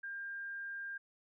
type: tone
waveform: sine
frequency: 1600 Hz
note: G6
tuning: 35 cents sharp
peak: -40 dBFS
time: 0.03-0.98 s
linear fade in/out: 10 ms
effects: none